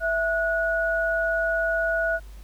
sine tone pair together, 659.3 / 1460.5 Hz, E5 / F#6, 0 / -23 cents, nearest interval octave + major second, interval 1377 cents, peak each -24 dBFS, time 0-2.2 s, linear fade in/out 50 ms, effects added 50 Hz sine -39 dBFS peak until 2.43 s + pink hiss -55 dBFS RMS until 2.43 s

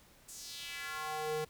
square tone with high-pass filter sweep, 154.4 Hz, D#3, 13 cents flat, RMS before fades -40 dBFS, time 0.28-1.45 s, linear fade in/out 10 ms, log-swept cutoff 8100 to 320 Hz, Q 2.2, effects pink hiss -62 dBFS RMS until 1.49 s

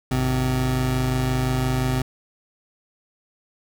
25% pulse tone pair together, 51.49 / 128.6 Hz, G#1 / C3, -14 / -30 cents, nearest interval octave + major third, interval 1584 cents, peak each -23 / -17 dBFS, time 0.11-2.02 s, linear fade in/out 5 ms, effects none

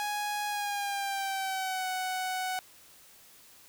sawtooth tone with pitch glide, 830.6 to 744.3 Hz, G#5 to F#5, 0 to +10 cents, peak -27 dBFS, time 0-2.59 s, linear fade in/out 0 ms, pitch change -190 cents, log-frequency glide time 0.48-1.87 s, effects white hiss -56 dBFS RMS until 3.68 s

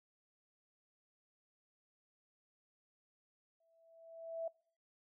sine tone with exponential growth, 659 Hz, E5, 1 cent flat, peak -35 dBFS, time 3.6-4.48 s, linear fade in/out 5 ms, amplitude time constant 190 ms, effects noise-tail reverb RT60 0.5 s tail -25 dB re dry

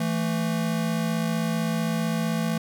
square tone pair together, 166.4 / 222 Hz, E3 / A3, +17 / +16 cents, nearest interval perfect fourth, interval 499 cents, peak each -27 dBFS, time 0-2.58 s, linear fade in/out 5 ms, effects none

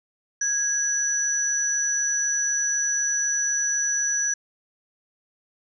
sine tone pair together, 1648 / 5922 Hz, G#6 / F#8, -14 / +1 cents, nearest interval octave + minor seventh, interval 2215 cents, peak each -28 / -22 dBFS, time 0.41-4.34 s, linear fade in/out 5 ms, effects none

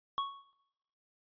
square tone with exponential decay, 1108.7 Hz, C#6, in tune, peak -29 dBFS, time 0.18-0.53 s, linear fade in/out 0 ms, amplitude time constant 75 ms, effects noise-tail reverb RT60 0.8 s tail -17 dB re dry + resampled to 11025 Hz

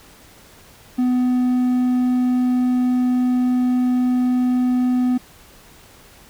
triangle tone, 250.2 Hz, B3, 23 cents sharp, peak -13 dBFS, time 0.98-5.18 s, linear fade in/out 10 ms, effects pink hiss -47 dBFS RMS until 6.29 s

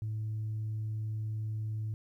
sine tone, 108.6 Hz, A2, 22 cents flat, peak -31 dBFS, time 0.02-1.94 s, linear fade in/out 0 ms, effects tanh soft clip ceiling -30 dBFS + 12-bit

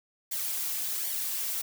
blue noise with flanger, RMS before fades -32 dBFS, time 0.31-1.62 s, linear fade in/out 10 ms, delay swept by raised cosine 0.75 to 4.05 ms, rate 1.3 Hz, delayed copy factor -0.6, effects none

